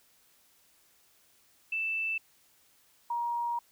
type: tone pair in turn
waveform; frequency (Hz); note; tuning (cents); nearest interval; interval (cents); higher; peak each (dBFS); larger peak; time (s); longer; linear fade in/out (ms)
sine; 2649 / 946.6; E7 / A#5; +8 / +26; octave + tritone; 1782; first; -29 / -29; neither; 1.72-2.18 / 3.1-3.59; second; 5
effects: white hiss -65 dBFS RMS until 3.71 s